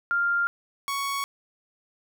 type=tone pair in turn; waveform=sine / sawtooth; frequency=1396.9 / 1113.5 Hz; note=F6 / C#6; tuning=0 / +7 cents; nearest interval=major third; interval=393 cents; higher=first; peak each=-21 / -23 dBFS; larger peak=first; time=0.11-0.47 / 0.88-1.24 s; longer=neither; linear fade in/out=0 ms; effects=none